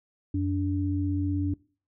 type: tone pair together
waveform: sine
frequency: 91.16 / 289.4 Hz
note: F#2 / D4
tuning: -25 / -25 cents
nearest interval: octave + minor sixth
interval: 2000 cents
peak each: -27 / -27 dBFS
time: 0.34-1.54 s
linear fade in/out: 5 ms
effects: noise-tail reverb RT60 0.4 s tail -22 dB re dry